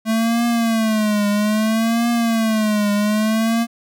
square tone with vibrato, 220 Hz, A3, in tune, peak -16 dBFS, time 0.05-3.67 s, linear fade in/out 50 ms, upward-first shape triangle, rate 0.61 Hz, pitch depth 130 cents each way, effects none

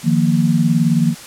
sine chord, Eb suspended second, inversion none, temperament equal, 155.56 / 174.61 / 233.1 Hz, Eb3 / F3 / Bb3, 0 / 0 / 0 cents, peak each -16 dBFS, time 0.03-1.15 s, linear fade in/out 50 ms, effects white hiss -35 dBFS RMS until 1.26 s + low-pass 10000 Hz 12 dB/octave

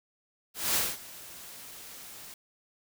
white noise with ADSR envelope, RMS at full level -26 dBFS, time 0.54-2.34 s, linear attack 210 ms, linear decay 220 ms, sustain -20 dB, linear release 3 ms, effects none

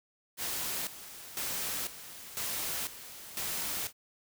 white noise with tremolo, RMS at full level -35 dBFS, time 0.37-3.93 s, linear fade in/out 50 ms, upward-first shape square, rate 1 Hz, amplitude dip 75%, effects none

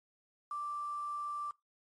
sine tone with quantisation, 1174.7 Hz, D6, in tune, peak -36 dBFS, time 0.51-1.51 s, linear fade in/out 2 ms, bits 9, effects noise-tail reverb RT60 0.2 s tail -22 dB re dry + MP3 48 kbps

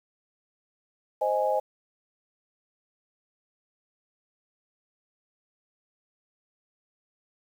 sine chord, Ab major, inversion first, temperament equal, 523.3 / 622.3 / 830.6 Hz, C5 / Eb5 / Ab5, 0 / 0 / 0 cents, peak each -27 dBFS, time 1.21-1.6 s, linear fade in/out 10 ms, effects 9-bit

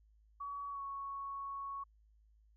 sine tone with pitch glide, 1131 to 1108.4 Hz, C#6 to C#6, +34 to -1 cents, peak -40 dBFS, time 0.4-1.84 s, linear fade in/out 10 ms, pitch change -35 cents, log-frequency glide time 0.69-0.82 s, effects added 53 Hz sine -64 dBFS peak until 2.56 s

